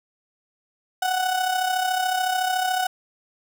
35% pulse tone with amplitude modulation, 742 Hz, F#5, 5 cents sharp, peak -17 dBFS, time 1.02-2.87 s, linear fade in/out 5 ms, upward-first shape sine, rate 33.8 Hz, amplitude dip 55%, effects none

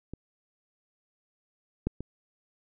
clicks, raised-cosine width 3 ms, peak -25 / -14 / -23 dBFS, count 3, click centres 0.136 / 1.87 / 2.006 s, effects none

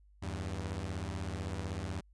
sawtooth beating tone pair, 81.1 / 97.1 Hz, E2 / G2, -28 / -16 cents, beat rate 16 Hz, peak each -35 / -35 dBFS, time 0.22-2.01 s, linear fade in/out 10 ms, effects added 50 Hz sine -59 dBFS peak until 2.13 s + resampled to 22050 Hz

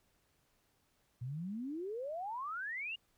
sine exponential sweep, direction up, 116.54 to 2900 Hz, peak -38 dBFS, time 1.21-2.96 s, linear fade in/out 10 ms, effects pink hiss -75 dBFS RMS until 3.17 s

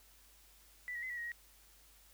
sine tone with pitch steps, 1977 / 1902 / 2038 / 1938 / 1883 / 1896 Hz, B6 / A#6 / C7 / B6 / A#6 / A#6, +1 / +34 / -46 / -33 / +17 / +29 cents, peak -39 dBFS, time 0.88-1.318 s, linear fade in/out 0 ms, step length 73 ms, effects added 50 Hz sine -66 dBFS peak until 2.13 s + white hiss -64 dBFS RMS until 2.13 s

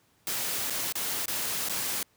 white noise with dropouts, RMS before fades -31 dBFS, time 0.27-2.03 s, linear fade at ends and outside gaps 2 ms, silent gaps 0.7-0.704 / 0.924-0.954 / 1.258-1.28 / 1.688-1.695 s, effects pink hiss -66 dBFS RMS until 2.16 s + high-pass 80 Hz 12 dB/octave

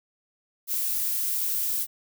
violet noise, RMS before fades -27 dBFS, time 0.67-1.87 s, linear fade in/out 50 ms, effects none

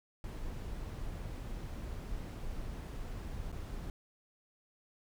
brown noise with dropouts, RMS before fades -41 dBFS, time 0.24-3.9 s, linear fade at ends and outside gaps 1 ms, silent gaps 3.519-3.525 s, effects none

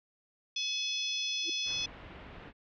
harmonic tone, 855 Hz, A5, 50 cents flat, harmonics 3 / 4 / 5 / 6 / 7, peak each -38 / -34 / -46 / -39 / -41 dBFS, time 0.56-1.86 s, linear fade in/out 5 ms
sine tone with exponential growth, 336 Hz, E4, 33 cents sharp, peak -36 dBFS, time 1.42-1.5 s, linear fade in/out 5 ms, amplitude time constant 17 ms
pink low-pass noise, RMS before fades -49 dBFS, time 1.64-2.53 s, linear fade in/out 50 ms, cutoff 3000 Hz, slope 24 dB/octave
effects none

